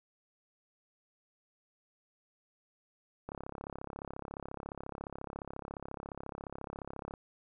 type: click train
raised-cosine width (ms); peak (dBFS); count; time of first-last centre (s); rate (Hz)
1; -27; 133; 3.29-7.138; 34.3
effects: none